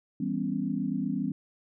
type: chord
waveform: sine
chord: C# half-diminished seventh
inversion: first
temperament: just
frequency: 166.31 / 199.57 / 249.5 / 277.2 Hz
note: E3 / G3 / B3 / C#4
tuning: +16 / +31 / +18 / 0 cents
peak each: -35 / -32 / -32 / -33 dBFS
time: 0.2-1.32 s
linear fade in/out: 5 ms
effects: none